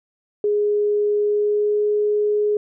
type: tone with pitch glide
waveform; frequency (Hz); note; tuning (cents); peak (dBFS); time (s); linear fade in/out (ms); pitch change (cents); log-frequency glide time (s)
sine; 415.3 to 418.2; G#4 to G#4; 0 to +12; -16; 0.44-2.57; 2; +12; 1.21-1.84
effects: none